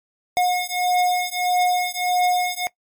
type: beating tone pair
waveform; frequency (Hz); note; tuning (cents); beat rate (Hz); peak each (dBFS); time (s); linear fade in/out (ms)
square; 721 / 722.6; F#5 / F#5; -45 / -41; 1.6; -22; 0.37-2.67; 0
effects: noise-tail reverb RT60 0.1 s tail -20 dB re dry + MP3 96 kbps